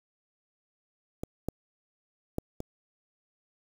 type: clicks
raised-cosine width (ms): 2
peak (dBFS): -20 / -17 / -16 / -22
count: 4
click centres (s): 1.235 / 1.486 / 2.384 / 2.604
effects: 7-bit

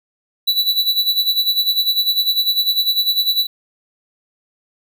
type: tone with tremolo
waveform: square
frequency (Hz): 3951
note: B7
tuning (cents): 0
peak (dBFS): -12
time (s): 0.47-3.47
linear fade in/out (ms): 10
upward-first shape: sine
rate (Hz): 10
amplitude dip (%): 75
effects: none

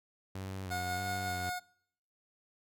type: tone with vibrato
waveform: sawtooth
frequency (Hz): 93.1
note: F#2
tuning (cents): +11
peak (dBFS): -35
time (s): 0.35-1.5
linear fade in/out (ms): 5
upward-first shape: square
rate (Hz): 1.6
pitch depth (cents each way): 46
type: tone with tremolo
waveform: 25% pulse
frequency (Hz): 723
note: F#5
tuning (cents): -40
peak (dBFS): -30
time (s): 0.7-1.6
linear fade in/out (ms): 20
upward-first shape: sine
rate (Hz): 5.4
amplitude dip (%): 25
effects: noise-tail reverb RT60 0.7 s tail -24 dB re dry

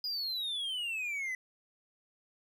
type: exponential sweep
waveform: triangle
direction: down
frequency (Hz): 4978 to 1986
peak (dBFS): -32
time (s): 0.04-1.35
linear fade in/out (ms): 2
effects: none

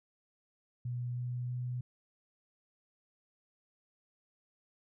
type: tone with pitch steps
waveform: sine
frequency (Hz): 122.4 / 123.25 / 124.11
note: B2 / B2 / B2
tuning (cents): -15 / -3 / +9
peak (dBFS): -34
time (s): 0.85-1.81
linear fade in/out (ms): 5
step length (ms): 320
effects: none

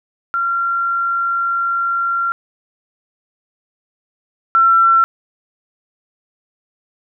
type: tone pair in turn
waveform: sine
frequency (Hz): 1375 / 1351.4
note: F6 / E6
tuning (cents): -27 / +43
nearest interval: unison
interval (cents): 30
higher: first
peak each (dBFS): -15 / -8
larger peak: second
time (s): 0.34-2.32 / 4.55-5.04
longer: first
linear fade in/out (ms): 0
effects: none

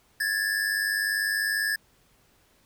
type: tone pair together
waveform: square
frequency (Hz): 1659 / 1759.1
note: G#6 / A6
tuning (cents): -2 / -1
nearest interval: minor second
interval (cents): 101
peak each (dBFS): -28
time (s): 0.2-1.76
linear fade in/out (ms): 5
effects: pink hiss -63 dBFS RMS until 2.65 s

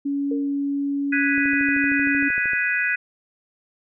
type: tone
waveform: sine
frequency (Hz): 281.5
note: C#4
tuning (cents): +27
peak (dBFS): -21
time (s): 0.05-2.29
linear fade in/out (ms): 10
type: tone with exponential decay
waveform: sine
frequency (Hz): 460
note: A#4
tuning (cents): -23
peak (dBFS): -24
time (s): 0.31-0.61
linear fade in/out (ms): 5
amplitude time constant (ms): 65
type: chord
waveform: sine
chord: G# minor seventh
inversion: third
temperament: equal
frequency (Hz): 1480 / 1661.2 / 1975.5 / 2489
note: F#6 / G#6 / B6 / D#7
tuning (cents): 0 / 0 / 0 / 0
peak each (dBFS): -25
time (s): 1.12-2.96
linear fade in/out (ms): 10
type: click train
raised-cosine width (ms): 2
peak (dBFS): -25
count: 16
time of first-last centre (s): 1.38-2.534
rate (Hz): 13
effects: none

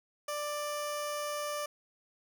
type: tone with notch filter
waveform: 15% pulse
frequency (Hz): 590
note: D5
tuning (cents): +8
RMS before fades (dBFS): -36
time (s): 0.28-1.66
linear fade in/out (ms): 5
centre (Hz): 2000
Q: 1.7
effects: none

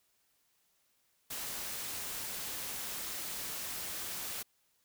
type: noise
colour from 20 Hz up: white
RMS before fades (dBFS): -40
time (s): 1.3-4.43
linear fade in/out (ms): 10
effects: white hiss -74 dBFS RMS until 4.84 s

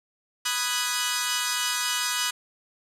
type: chord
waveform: 10% pulse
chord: G# minor seventh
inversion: first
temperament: equal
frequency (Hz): 987.8 / 1244.5 / 1480 / 1661.2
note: B5 / D#6 / F#6 / G#6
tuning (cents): 0 / 0 / 0 / 0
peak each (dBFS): -22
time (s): 0.45-2.31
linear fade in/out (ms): 10
effects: resampled to 32000 Hz + 8-bit

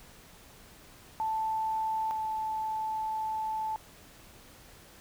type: tone pair in turn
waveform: sine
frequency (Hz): 880 / 873.9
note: A5 / A5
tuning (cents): 0 / -12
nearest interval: unison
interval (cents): 12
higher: first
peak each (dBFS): -28 / -30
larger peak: first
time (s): 1.2-2.11 / 2.11-3.76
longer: second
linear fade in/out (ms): 0
effects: pink hiss -54 dBFS RMS until 5 s

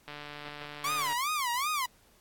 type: click train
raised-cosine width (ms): 0.3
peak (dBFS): -26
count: 155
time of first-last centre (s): 0.08-1.128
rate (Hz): 147
type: tone with vibrato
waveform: sawtooth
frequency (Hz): 1086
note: C#6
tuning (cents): -36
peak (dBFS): -25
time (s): 0.84-1.86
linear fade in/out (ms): 5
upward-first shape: sine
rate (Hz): 2.6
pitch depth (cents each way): 240
effects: pink hiss -63 dBFS RMS until 2.2 s + AAC 64 kbps

